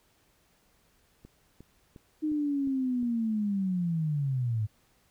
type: click train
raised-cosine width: 3 ms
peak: -35 dBFS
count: 6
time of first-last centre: 1.25-3.029 s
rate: 2.81 Hz
type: linear sweep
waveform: sine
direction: down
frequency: 310.4 to 103.83 Hz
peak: -26 dBFS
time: 2.22-4.67 s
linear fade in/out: 20 ms
effects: pink hiss -67 dBFS RMS until 5.1 s